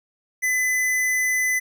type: tone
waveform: square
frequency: 2012 Hz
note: B6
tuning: 32 cents sharp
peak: -20 dBFS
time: 0.42-1.6 s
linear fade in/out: 20 ms
effects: none